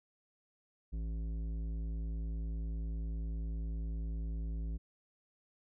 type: tone with tanh clipping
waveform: sine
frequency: 55 Hz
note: A1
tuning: in tune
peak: -37 dBFS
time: 0.92-4.78 s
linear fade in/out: 20 ms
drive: 12 dB
effects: none